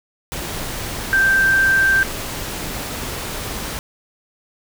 sine tone in noise, 1568 Hz, G6, in tune, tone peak -12 dBFS, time 1.13-2.03 s, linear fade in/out 0 ms, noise pink, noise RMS -27 dBFS, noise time 0.32-3.79 s, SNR +12 dB, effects none

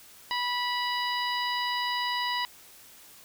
harmonic tone, 980 Hz, B5, 14 cents flat, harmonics 1 / 2 / 3 / 4 / 5, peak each -30 / -33 / -35 / -36 / -37 dBFS, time 0.31-2.45 s, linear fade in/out 0 ms, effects white hiss -52 dBFS RMS until 3.24 s

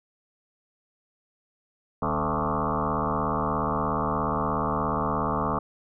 sine tone with frequency modulation, 666 Hz, E5, 18 cents sharp, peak -23 dBFS, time 2.02-5.59 s, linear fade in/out 5 ms, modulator 76.9 Hz, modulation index 7.6, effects none

